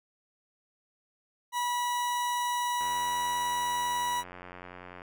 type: tone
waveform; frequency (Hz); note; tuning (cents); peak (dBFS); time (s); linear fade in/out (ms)
40% pulse; 973; B5; -26; -27; 1.52-4.24; 50
type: click train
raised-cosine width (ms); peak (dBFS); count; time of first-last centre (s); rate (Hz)
0.5; -29; 200; 2.81-5.019; 90.1
effects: none